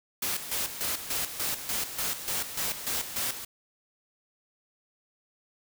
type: noise with tremolo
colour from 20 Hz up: white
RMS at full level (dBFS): -30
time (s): 0.22-3.45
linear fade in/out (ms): 5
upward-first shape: square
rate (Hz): 3.4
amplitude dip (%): 65
effects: none